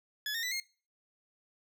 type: tone with pitch steps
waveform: 20% pulse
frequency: 1704 / 1836.9 / 1980.1 / 2135 Hz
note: G#6 / A#6 / B6 / C7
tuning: +44 / -26 / +4 / +34 cents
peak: -28 dBFS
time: 0.26-0.6 s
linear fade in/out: 2 ms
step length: 85 ms
effects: noise-tail reverb RT60 0.4 s tail -23 dB re dry